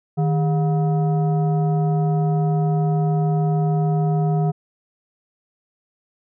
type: tone with frequency modulation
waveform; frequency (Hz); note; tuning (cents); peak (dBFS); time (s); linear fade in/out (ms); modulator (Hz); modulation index
sine; 155.56; D#3; 0; -16; 0.17-4.52; 20; 562; 0.58
effects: none

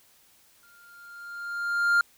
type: tone with exponential growth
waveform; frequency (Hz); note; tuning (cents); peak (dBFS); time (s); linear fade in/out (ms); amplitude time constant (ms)
triangle; 1400; F6; +4; -15; 0.63-2.01; 2; 300
effects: white hiss -60 dBFS RMS until 2.17 s

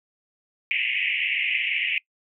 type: band-pass noise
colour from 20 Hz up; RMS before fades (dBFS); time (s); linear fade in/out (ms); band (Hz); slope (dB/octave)
pink; -25; 0.71-1.98; 0; 2000 to 2900; 96
effects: noise-tail reverb RT60 0.1 s tail -24 dB re dry

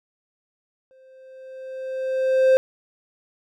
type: tone with exponential growth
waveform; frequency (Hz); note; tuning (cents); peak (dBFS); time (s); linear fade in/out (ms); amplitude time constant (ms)
triangle; 523.3; C5; 0; -9; 0.91-2.57; 0; 360
effects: none

